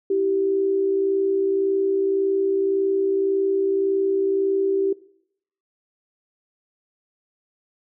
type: tone pair together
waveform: sine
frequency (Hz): 326.8 / 388.6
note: E4 / G4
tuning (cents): -15 / -15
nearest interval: minor third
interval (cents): 300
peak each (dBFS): -28 / -18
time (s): 0.1-4.93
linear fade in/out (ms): 5
effects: noise-tail reverb RT60 0.7 s tail -20 dB re dry